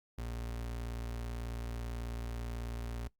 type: tone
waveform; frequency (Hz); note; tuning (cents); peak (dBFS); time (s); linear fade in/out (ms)
35% pulse; 58.27; A#1; 0; -36; 0.18-3.08; 5
effects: noise-tail reverb RT60 0.1 s tail -20 dB re dry + Opus 48 kbps